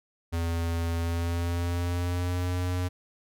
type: tone with pitch glide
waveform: square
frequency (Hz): 83.9 to 89.92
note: E2 to F#2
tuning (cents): +31 to -49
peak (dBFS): -27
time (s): 0.32-2.89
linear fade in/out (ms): 20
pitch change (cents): +120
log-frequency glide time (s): 0.98-2.48
effects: none